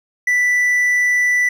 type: tone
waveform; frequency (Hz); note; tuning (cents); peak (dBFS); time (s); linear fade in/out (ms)
triangle; 1975.5; B6; 0; -11; 0.27-1.49; 5
effects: none